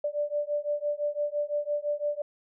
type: beating tone pair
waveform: sine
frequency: 585 / 590.9 Hz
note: D5 / D5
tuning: -7 / +10 cents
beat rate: 5.9 Hz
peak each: -30 dBFS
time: 0.04-2.22 s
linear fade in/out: 5 ms
effects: none